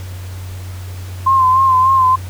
sine tone with vibrato, 1046.5 Hz, C6, in tune, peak -8 dBFS, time 1.26-2.16 s, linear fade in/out 10 ms, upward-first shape sine, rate 3.4 Hz, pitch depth 44 cents each way, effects added 92 Hz sine -25 dBFS peak until 2.29 s + pink hiss -38 dBFS RMS until 2.29 s

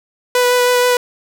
sawtooth tone with vibrato, 493.9 Hz, B4, in tune, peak -7 dBFS, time 0.35-0.97 s, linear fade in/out 2 ms, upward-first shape sine, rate 6.3 Hz, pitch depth 11 cents each way, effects none

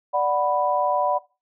sine chord, B minor, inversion first, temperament equal, 587.3 / 740 / 987.8 Hz, D5 / F#5 / B5, 0 / 0 / 0 cents, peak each -23 dBFS, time 0.13-1.19 s, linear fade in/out 20 ms, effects noise-tail reverb RT60 0.3 s tail -20 dB re dry

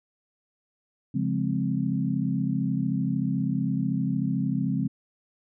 sine chord, Db major seventh, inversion none, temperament equal, 138.59 / 174.61 / 207.7 / 261.6 Hz, Db3 / F3 / Ab3 / C4, 0 / 0 / 0 / 0 cents, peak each -29 dBFS, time 1.14-4.88 s, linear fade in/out 10 ms, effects none

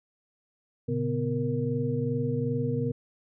sine tone cluster, 118.2 / 140.8 / 248.7 / 466.7 Hz, A#2 / C#3 / B3 / A#4, +24 / +27 / +12 / +2 cents, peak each -31 dBFS, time 0.88-2.92 s, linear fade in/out 10 ms, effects none

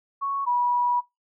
sine tone pair in turn, 1108.7 / 972.8 Hz, C#6 / B5, 0 / -26 cents, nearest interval major second, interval 226 cents, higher first, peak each -24 / -20 dBFS, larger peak second, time 0.21-0.46 / 0.46-1.01 s, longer second, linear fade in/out 20 ms, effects noise-tail reverb RT60 0.2 s tail -23 dB re dry

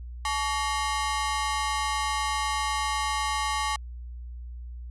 sawtooth ring-modulated tone, 996 Hz, B5, 14 cents sharp, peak -19 dBFS, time 0.25-3.76 s, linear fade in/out 2 ms, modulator 136 Hz, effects added 60 Hz sine -36 dBFS peak until 4.9 s + resampled to 24000 Hz

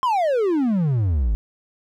triangle exponential sweep, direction down, 1072 to 49 Hz, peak -15 dBFS, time 0.03-1.35 s, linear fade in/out 0 ms, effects none

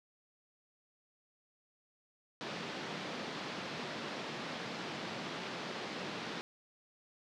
pink band-pass noise, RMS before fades -42 dBFS, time 2.41-6.41 s, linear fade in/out 0 ms, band 160 to 4800 Hz, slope 24 dB/octave, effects none

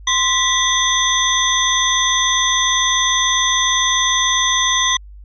sine tone cluster, 1042 / 1963 / 3355 / 3595 / 6090 Hz, C6 / B6 / G#7 / A7 / F#8, -7 / -11 / +17 / +36 / +49 cents, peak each -20 dBFS, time 0.07-4.97 s, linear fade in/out 5 ms, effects added 50 Hz sine -35 dBFS peak until 5.24 s

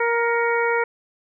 harmonic tone with a mistuned harmonic, 468.7 Hz, A#4, 9 cents sharp, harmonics 1 / 2 / 3 / 4 / 5, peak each -21 / -24 / -26 / -27 / -28 dBFS, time 0-0.84 s, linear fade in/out 5 ms, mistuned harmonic 5, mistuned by -74 cents, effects none

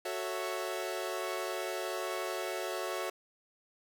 sawtooth chord, F# minor seventh, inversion none, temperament equal with one note detuned, 370 / 443.3 / 554.4 / 659.3 Hz, F#4 / A4 / C#5 / E5, 0 / +13 / 0 / 0 cents, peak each -35 / -38 / -36 / -36 dBFS, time 0.05-3.1 s, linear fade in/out 5 ms, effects none

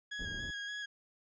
30% pulse tone with vibrato, 1656 Hz, G#6, 5 cents flat, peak -36 dBFS, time 0.11-0.86 s, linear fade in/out 10 ms, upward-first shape square, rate 3.5 Hz, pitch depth 16 cents each way
pink low-pass noise, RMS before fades -45 dBFS, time 0.19-0.51 s, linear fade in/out 5 ms, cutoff 320 Hz, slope 12 dB/octave
effects resampled to 16000 Hz

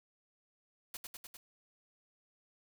white noise with echo, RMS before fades -44 dBFS, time 0.94-0.97 s, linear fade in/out 2 ms, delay 100 ms, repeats 4, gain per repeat -2 dB, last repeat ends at 1.37 s, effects none

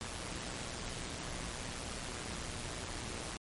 pink noise with amplitude modulation, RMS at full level -39 dBFS, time 0.01-3.37 s, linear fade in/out 0 ms, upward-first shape sine, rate 121 Hz, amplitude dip 60%, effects MP3 48 kbps

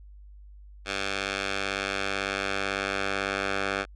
10% pulse tone with band-pass filter sweep, 98 Hz, G2, in tune, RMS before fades -30 dBFS, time 0.85-3.86 s, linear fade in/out 50 ms, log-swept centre 2800 to 1700 Hz, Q 0.85, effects added 50 Hz sine -45 dBFS peak until 3.95 s + resampled to 22050 Hz

